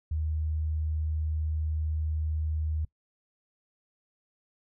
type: tone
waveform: sine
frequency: 77.78 Hz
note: D#2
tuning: in tune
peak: -27 dBFS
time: 0.11-2.85 s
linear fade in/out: 5 ms
effects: noise-tail reverb RT60 0.1 s tail -22 dB re dry